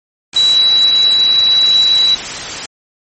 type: tone in noise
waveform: sine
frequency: 3921 Hz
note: B7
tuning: 13 cents flat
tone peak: -7 dBFS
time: 0.36-2.15 s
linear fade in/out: 5 ms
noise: white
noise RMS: -22 dBFS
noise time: 0.33-2.66 s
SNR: +12 dB
effects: MP3 32 kbps